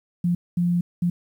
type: tone bursts at uneven times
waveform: sine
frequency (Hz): 174.61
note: F3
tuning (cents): 0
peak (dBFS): -18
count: 3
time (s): 0.24-0.35 / 0.57-0.81 / 1.02-1.1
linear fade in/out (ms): 5
effects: 9-bit